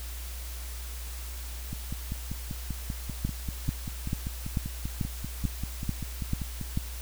two click trains, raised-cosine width 5 ms, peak -21 / -15 dBFS, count 26 / 9, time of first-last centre 1.73-6.613 / 3.25-6.774 s, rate 5.12 / 2.27 Hz, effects added 60 Hz sine -36 dBFS peak until 7.01 s + white hiss -44 dBFS RMS until 7.01 s

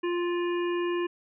harmonic tone with a mistuned harmonic, 349.2 Hz, F4, in tune, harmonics 1 / 3 / 5 / 7 / 8, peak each -26 / -36 / -40 / -43 / -44 dBFS, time 0.03-1.07 s, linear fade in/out 10 ms, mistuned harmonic 8, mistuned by +35 cents, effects none

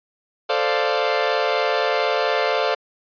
sawtooth chord, D minor seventh, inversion second, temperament equal, 440 / 523.3 / 587.3 / 698.5 Hz, A4 / C5 / D5 / F5, 0 / 0 / 0 / 0 cents, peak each -20 dBFS, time 0.49-2.75 s, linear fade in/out 10 ms, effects resampled to 11025 Hz

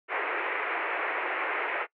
white band-pass noise, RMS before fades -31 dBFS, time 0.08-1.87 s, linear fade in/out 50 ms, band 350 to 2400 Hz, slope 48 dB/octave, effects noise-tail reverb RT60 0.1 s tail -22 dB re dry

